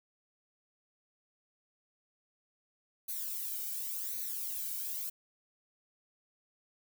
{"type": "noise with flanger", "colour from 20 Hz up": "violet", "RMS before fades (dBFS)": -38, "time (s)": [3.08, 5.1], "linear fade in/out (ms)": 10, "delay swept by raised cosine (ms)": [0.48, 1.34], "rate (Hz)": 0.91, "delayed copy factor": 0.85, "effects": []}